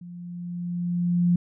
sine tone with level ramp, 175 Hz, F3, 4 cents sharp, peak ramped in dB -38 to -16 dBFS, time 0.01-1.36 s, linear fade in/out 5 ms, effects none

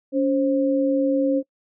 sine tone pair together, 281.1 / 530 Hz, C#4 / C5, +24 / +22 cents, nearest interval major seventh, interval 1098 cents, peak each -19 / -21 dBFS, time 0.12-1.43 s, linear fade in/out 50 ms, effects noise-tail reverb RT60 0.1 s tail -23 dB re dry

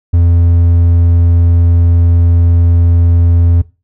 triangle tone, 85.5 Hz, F2, 36 cents flat, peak -3 dBFS, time 0.13-3.62 s, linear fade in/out 10 ms, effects noise-tail reverb RT60 0.3 s tail -20 dB re dry

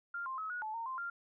sine tone with pitch steps, 1396 / 1052 / 1284 / 1456 / 867 / 918 / 1045 / 1392 Hz, F6 / C6 / E6 / F#6 / A5 / A#5 / C6 / F6, -1 / +9 / -46 / -28 / -26 / -27 / -2 / -6 cents, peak -37 dBFS, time 0.14-1.1 s, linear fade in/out 5 ms, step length 120 ms, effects none

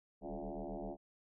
sine tone with frequency modulation, 191.4 Hz, G3, 41 cents flat, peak -40 dBFS, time 0.21-0.97 s, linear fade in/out 50 ms, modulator 78.1 Hz, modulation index 7.2, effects none

